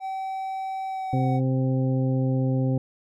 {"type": "tone with pitch glide", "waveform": "triangle", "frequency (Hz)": [767, 749.9], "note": ["G5", "F#5"], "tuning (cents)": [-38, 23], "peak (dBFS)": -26, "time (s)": [0, 1.41], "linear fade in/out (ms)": 50, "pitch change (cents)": -39, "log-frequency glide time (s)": [0.88, 1.28]}
{"type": "harmonic tone", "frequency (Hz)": 130.81, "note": "C3", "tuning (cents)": 0, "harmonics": [1, 2, 3, 4, 6], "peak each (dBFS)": [-22, -26, -36, -32, -42], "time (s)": [1.13, 2.78], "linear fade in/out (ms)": 2}
{"effects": []}